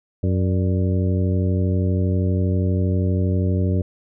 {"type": "harmonic tone with a mistuned harmonic", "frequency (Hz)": 92.5, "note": "F#2", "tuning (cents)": 0, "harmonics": [1, 2, 3, 4, 5, 6], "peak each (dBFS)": [-18, -24, -28, -30, -32, -34], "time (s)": [0.23, 3.82], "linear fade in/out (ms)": 5, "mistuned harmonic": 6, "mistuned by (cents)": 96, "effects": []}